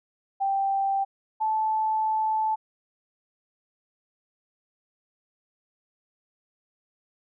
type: tone pair in turn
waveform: sine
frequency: 784 / 872.4 Hz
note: G5 / A5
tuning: 0 / -15 cents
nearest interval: major second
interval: 185 cents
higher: second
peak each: -22 dBFS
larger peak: neither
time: 0.4-1.05 / 1.4-2.56 s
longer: second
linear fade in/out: 20 ms
effects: none